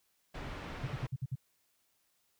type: low-pass noise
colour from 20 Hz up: pink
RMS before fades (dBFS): -43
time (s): 0.34-1.07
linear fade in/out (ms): 10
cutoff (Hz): 2700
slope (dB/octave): 12
type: tone bursts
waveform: sine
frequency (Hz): 130.81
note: C3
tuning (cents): 0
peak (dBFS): -32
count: 6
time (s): 0.83-1.356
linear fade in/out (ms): 10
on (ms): 41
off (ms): 56
effects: white hiss -75 dBFS RMS until 2.39 s